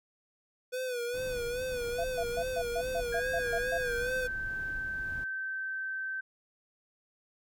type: tone with vibrato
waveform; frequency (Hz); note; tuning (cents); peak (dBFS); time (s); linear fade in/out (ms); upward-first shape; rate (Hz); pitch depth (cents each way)
square; 494.4; B4; +2; -33; 0.72-4.28; 20; sine; 2.4; 73
type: noise with tremolo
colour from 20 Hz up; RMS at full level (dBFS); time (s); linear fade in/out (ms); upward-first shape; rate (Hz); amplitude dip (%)
brown; -43; 1.14-5.24; 2; sine; 1.8; 25
type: tone bursts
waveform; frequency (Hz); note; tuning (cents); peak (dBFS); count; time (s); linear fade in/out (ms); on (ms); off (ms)
sine; 678; E5; +49; -30; 10; 1.98-3.78; 10; 63; 130
type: tone with pitch glide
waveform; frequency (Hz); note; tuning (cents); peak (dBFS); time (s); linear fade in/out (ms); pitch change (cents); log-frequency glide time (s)
sine; 1629 to 1548.3; G#6 to G6; -34 to -22; -33; 3.12-6.21; 10; -88; 3.83-3.96
effects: none